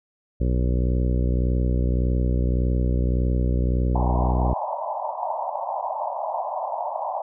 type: harmonic tone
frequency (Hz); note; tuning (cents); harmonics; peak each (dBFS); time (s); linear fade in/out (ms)
61.74; B1; 0; 1 / 2 / 3 / 4 / 5 / 6 / 7 / 8 / 9; -20 / -26 / -30 / -32 / -34 / -36 / -37 / -38 / -39; 0.4-4.54; 10
type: band-pass noise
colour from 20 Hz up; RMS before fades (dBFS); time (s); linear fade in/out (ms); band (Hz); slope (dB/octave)
white; -28; 3.95-7.22; 5; 580 to 1000; 96
effects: none

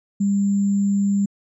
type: tone with sample-and-hold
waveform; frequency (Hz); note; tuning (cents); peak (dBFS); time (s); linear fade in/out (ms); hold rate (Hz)
sine; 199.8; G3; +33; -16; 0.2-1.26; 10; 7350
effects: resampled to 22050 Hz

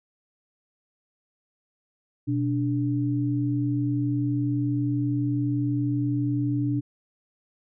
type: tone pair together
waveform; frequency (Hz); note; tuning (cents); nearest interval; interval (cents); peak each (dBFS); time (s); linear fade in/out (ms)
sine; 123.47 / 291.4; B2 / D4; 0 / -13; octave + minor third; 1487; -25; 2.27-6.81; 20
effects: none

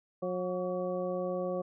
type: harmonic tone with a mistuned harmonic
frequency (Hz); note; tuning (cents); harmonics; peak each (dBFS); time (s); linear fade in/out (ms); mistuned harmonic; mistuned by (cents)
181.3; F#3; -35; 1 / 2 / 3 / 4 / 6; -38 / -37 / -33 / -43 / -45; 0.22-1.62; 10; 6; +70
effects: none

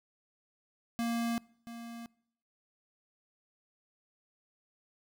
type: tone with echo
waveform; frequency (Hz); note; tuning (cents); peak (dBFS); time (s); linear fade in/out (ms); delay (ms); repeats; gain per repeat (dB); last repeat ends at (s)
square; 233.1; A#3; 0; -31; 0.99-1.38; 0; 680; 1; -12; 2.06
effects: noise-tail reverb RT60 0.7 s tail -24 dB re dry

